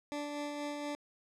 20% pulse tone with tremolo, 292.2 Hz, D4, 9 cents flat, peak -31 dBFS, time 0.12-0.95 s, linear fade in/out 0 ms, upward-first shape sine, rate 4.2 Hz, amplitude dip 30%, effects low-pass 8000 Hz 12 dB/octave

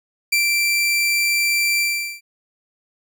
sawtooth tone with ADSR envelope, 2349 Hz, D7, in tune, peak -11 dBFS, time 0.32-2.21 s, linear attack 8 ms, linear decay 110 ms, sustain -2 dB, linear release 410 ms, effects none

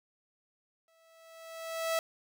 sawtooth tone with exponential growth, 654 Hz, E5, 14 cents flat, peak -23 dBFS, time 0.88-1.99 s, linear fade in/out 1 ms, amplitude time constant 240 ms, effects none

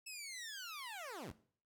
15% pulse linear sweep, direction down, 2637 to 51 Hz, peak -39 dBFS, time 0.06-1.32 s, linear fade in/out 10 ms, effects noise-tail reverb RT60 0.5 s tail -17 dB re dry

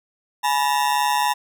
40% pulse ring-modulated tone, 910 Hz, A#5, 42 cents flat, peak -14 dBFS, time 0.43-1.34 s, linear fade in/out 20 ms, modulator 71.7 Hz, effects none

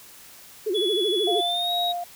sine tone with vibrato, 392 Hz, G4, in tune, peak -22 dBFS, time 0.66-1.41 s, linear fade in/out 10 ms, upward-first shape sine, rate 13 Hz, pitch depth 200 cents each way
triangle tone with pitch glide, 3404 to 3799 Hz, G#7 to A#7, +42 to +32 cents, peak -23 dBFS, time 0.74-1.93 s, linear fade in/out 20 ms, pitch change +190 cents, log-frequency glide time 1.35-1.71 s
sine tone with tremolo, 701 Hz, F5, 6 cents sharp, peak -24 dBFS, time 1.27-2.04 s, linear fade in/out 5 ms, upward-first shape sine, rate 2.2 Hz, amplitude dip 40%
effects white hiss -47 dBFS RMS until 2.15 s

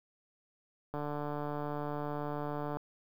click train, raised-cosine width 1 ms, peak -24 dBFS, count 270, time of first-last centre 0.94-2.77 s, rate 147 Hz, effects 9-bit

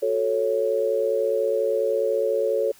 sine chord, F# minor, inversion none, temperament equal, 370 / 440 / 554.4 Hz, F#4 / A4 / C#5, 0 / 0 / 0 cents, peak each -29 / -23 / -23 dBFS, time 0.02-2.72 s, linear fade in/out 10 ms, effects white hiss -53 dBFS RMS until 2.79 s

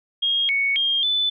sine tone with pitch steps, 3254 / 2221 / 3220 / 3500 Hz, G#7 / C#7 / G7 / A7, -36 / +3 / +46 / -10 cents, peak -18 dBFS, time 0.22-1.3 s, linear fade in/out 10 ms, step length 270 ms, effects none

